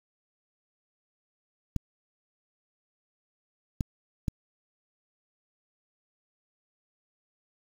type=clicks; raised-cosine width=5 ms; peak=-15 dBFS; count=3; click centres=1.763 / 3.808 / 4.282 s; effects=7-bit